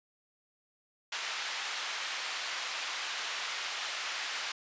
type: band-pass noise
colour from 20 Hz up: white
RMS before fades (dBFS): -37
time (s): 1.12-4.52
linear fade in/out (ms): 5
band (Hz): 950 to 3800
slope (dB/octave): 12
effects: resampled to 16000 Hz